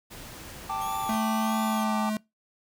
pink noise, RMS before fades -43 dBFS, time 0.1-1.17 s, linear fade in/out 20 ms
triangle chord, G suspended second, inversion none, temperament just, 784 / 882 / 1176 Hz, G5 / A5 / D6, 0 / +4 / +2 cents, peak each -31 dBFS, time 0.69-2.1 s, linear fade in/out 10 ms
5% pulse tone with vibrato, 3202 Hz, G7, 36 cents sharp, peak -33 dBFS, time 0.81-1.84 s, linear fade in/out 5 ms, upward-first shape sine, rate 1.5 Hz, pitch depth 160 cents each way
square tone with pitch glide, 220 to 214.5 Hz, A3 to A3, 0 to -44 cents, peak -27 dBFS, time 1.09-2.17 s, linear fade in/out 2 ms, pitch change -44 cents, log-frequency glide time 1.57-1.99 s
effects noise-tail reverb RT60 0.2 s tail -22 dB re dry

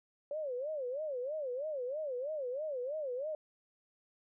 sine tone with vibrato, 554.4 Hz, C#5, in tune, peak -35 dBFS, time 0.31-3.35 s, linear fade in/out 2 ms, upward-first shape sine, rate 3.1 Hz, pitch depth 220 cents each way, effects none

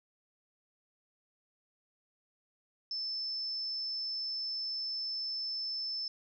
sine tone, 5274 Hz, E8, in tune, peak -34 dBFS, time 2.91-6.08 s, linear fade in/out 2 ms, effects none

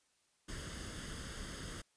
pink noise with comb filter, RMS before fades -45 dBFS, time 0.48-1.82 s, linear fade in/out 10 ms, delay 0.61 ms, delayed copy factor +0.65, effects white hiss -75 dBFS RMS until 1.96 s + resampled to 22050 Hz

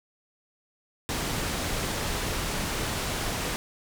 pink low-pass noise, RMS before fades -30 dBFS, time 1.09-3.56 s, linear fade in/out 0 ms, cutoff 11000 Hz, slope 12 dB/octave, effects none

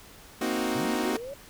sawtooth chord, C half-diminished seventh, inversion third, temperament equal, 233.1 / 261.6 / 311.1 / 370 Hz, Bb3 / C4 / Eb4 / Gb4, 0 / 0 / 0 / 0 cents, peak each -28 dBFS, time 0.41-1.17 s, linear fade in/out 5 ms
sine linear sweep, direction up, 107.6 to 577 Hz, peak -35 dBFS, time 0.75-1.34 s, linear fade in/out 5 ms
effects pink hiss -50 dBFS RMS until 1.49 s

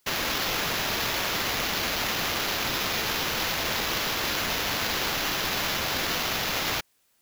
white noise with sample-and-hold, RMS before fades -28 dBFS, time 0.06-6.81 s, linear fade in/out 10 ms, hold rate 8820 Hz, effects white hiss -68 dBFS RMS until 7.21 s

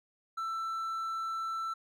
triangle tone, 1332 Hz, E6, 18 cents sharp, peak -31 dBFS, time 0.37-1.74 s, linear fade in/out 10 ms, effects none

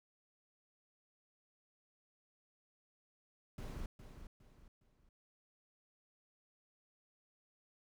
brown noise with echo, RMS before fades -44 dBFS, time 3.58-3.86 s, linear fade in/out 2 ms, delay 410 ms, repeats 3, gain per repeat -9 dB, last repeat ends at 5.09 s, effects none

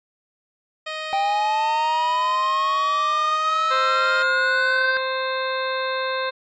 10% pulse tone, 624 Hz, D#5, 5 cents sharp, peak -19 dBFS, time 0.86-4.23 s, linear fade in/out 10 ms
triangle linear sweep, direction up, 782 to 1568 Hz, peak -17 dBFS, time 1.13-4.97 s, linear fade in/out 0 ms
harmonic tone, 523.3 Hz, C5, in tune, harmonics 1 / 2 / 3 / 4 / 5 / 7 / 8, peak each -26 / -27 / -29 / -36 / -36 / -33 / -36 dBFS, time 3.7-6.31 s, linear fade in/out 20 ms
effects resampled to 16000 Hz

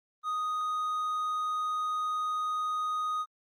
triangle tone, 1244.5 Hz, D#6, in tune, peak -27 dBFS, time 0.23-3.26 s, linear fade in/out 50 ms, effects Opus 32 kbps

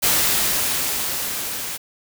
white noise with level ramp, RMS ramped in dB -17 to -29 dBFS, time 0.02-1.78 s, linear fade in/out 20 ms, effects none

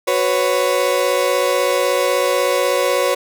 35% pulse chord, F# suspended fourth, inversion none, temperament equal with one note detuned, 370 / 498.2 / 554.4 Hz, F#4 / B4 / C#5, 0 / +15 / 0 cents, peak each -21 / -17 / -16 dBFS, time 0.07-3.15 s, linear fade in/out 10 ms, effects none

